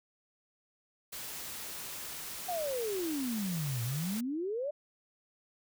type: noise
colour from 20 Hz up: white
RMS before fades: -42 dBFS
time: 1.12-4.21 s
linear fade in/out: 10 ms
type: exponential two-way sweep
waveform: sine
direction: down then up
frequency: 743 to 114.5 to 610 Hz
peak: -32 dBFS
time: 2.48-4.71 s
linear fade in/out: 10 ms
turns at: 3.83 s
effects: none